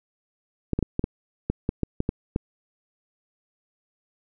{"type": "clicks", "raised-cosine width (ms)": 3, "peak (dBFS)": -10, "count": 11, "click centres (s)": [0.733, 0.79, 0.827, 0.994, 1.041, 1.5, 1.691, 1.833, 2.004, 2.091, 2.361], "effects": []}